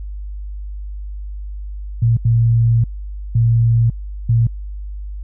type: tone bursts at uneven times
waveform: sine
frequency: 115.9 Hz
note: A#2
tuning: 10 cents flat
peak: -10 dBFS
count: 4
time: 2.02-2.17 / 2.25-2.84 / 3.35-3.9 / 4.29-4.47 s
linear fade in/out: 5 ms
effects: added 50 Hz sine -25 dBFS peak until 5.23 s